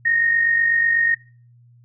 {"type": "tone with amplitude modulation", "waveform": "sine", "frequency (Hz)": 1854, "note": "A#6", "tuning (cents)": -10, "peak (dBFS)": -13, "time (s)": [0.05, 1.15], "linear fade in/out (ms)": 10, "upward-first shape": "sine", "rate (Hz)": 48.1, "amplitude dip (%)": 45, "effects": ["noise-tail reverb RT60 0.4 s tail -20 dB re dry", "added 120 Hz sine -48 dBFS peak until 1.84 s"]}